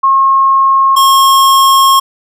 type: tone pair in turn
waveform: sine / square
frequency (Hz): 1080 / 1080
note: C#6 / C#6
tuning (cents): -45 / -45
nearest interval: unison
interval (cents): 0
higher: neither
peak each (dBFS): -5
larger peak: neither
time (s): 0.03-0.96 / 0.96-2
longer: second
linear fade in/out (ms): 10
effects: none